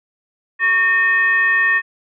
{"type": "tone with frequency modulation", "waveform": "sine", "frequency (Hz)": 1827, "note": "A#6", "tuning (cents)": -35, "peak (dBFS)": -12, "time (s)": [0.59, 1.82], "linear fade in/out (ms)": 50, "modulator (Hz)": 711, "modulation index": 0.51, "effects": []}